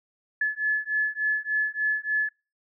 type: beating tone pair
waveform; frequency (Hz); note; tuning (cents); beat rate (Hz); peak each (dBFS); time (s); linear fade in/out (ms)
sine; 1717 / 1720.4; A6 / A6; -43 / -39; 3.4; -26; 0.41-2.29; 5
effects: noise-tail reverb RT60 0.3 s tail -24 dB re dry